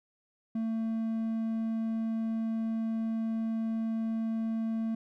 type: tone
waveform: triangle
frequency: 224.3 Hz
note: A3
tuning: 34 cents sharp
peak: -27 dBFS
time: 0.55-4.95 s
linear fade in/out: 5 ms
effects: none